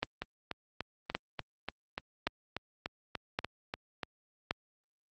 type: two click trains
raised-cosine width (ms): 0.3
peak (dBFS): -19 / -14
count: 14 / 5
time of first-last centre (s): 0.22-4.032 / 0.03-4.509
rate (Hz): 3.41 / 0.893
effects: high-pass 60 Hz 12 dB/octave + Opus 32 kbps